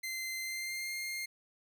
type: tone with pitch glide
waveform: sawtooth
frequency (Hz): 2074 to 2118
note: C7 to C7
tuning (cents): -16 to +21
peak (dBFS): -33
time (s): 0.03-1.26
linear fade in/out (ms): 10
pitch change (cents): +37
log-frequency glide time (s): 0.41-0.94
effects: none